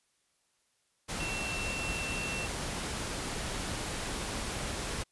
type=tone in noise; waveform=sine; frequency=2699 Hz; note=E7; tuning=40 cents sharp; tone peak=-36 dBFS; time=1.19-2.47 s; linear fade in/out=20 ms; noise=pink; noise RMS=-36 dBFS; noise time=1.08-5.04 s; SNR=-3 dB; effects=white hiss -74 dBFS RMS until 5.11 s + resampled to 24000 Hz